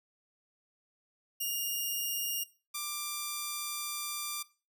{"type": "tone pair in turn", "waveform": "5% pulse", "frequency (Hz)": [2832, 1183.5], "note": ["F7", "D6"], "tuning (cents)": [23, 13], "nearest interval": "octave + minor third", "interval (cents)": 1510, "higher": "first", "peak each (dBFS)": -23, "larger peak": "neither", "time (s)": [[1.4, 2.44], [2.74, 4.43]], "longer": "second", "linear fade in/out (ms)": 10, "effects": ["noise-tail reverb RT60 0.3 s tail -17 dB re dry"]}